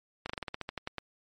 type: slowing click train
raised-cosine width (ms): 0.3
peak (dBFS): -19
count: 12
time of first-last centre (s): 0.26-0.983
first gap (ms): 35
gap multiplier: 1.12
effects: MP3 48 kbps